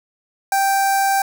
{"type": "tone with notch filter", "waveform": "sawtooth", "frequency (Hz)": 784, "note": "G5", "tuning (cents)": 0, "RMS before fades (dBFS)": -17, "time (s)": [0.52, 1.22], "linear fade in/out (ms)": 2, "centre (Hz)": 3200, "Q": 0.72, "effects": []}